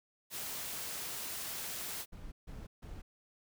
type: noise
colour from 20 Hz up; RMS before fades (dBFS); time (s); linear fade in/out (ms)
white; -41; 0.3-2.06; 50
type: noise bursts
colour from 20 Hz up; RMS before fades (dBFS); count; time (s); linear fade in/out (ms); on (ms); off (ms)
brown; -46; 3; 2.12-3.02; 10; 200; 150
effects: none